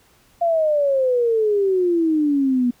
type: exponential sweep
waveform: sine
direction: down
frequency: 694 to 240 Hz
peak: -15 dBFS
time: 0.41-2.71 s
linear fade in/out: 10 ms
effects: pink hiss -56 dBFS RMS until 2.8 s